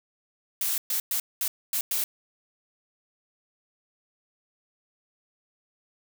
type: noise bursts at uneven times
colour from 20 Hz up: blue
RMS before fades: -27 dBFS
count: 6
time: 0.61-0.78 / 0.9-1 / 1.11-1.2 / 1.41-1.48 / 1.73-1.81 / 1.91-2.04 s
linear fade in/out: 2 ms
effects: none